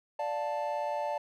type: chord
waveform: triangle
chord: D minor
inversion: none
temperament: just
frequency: 587.3 / 704.8 / 881 Hz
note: D5 / F5 / A5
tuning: 0 / +16 / +2 cents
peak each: -32 / -36 / -32 dBFS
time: 0.19-1.18 s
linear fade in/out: 5 ms
effects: none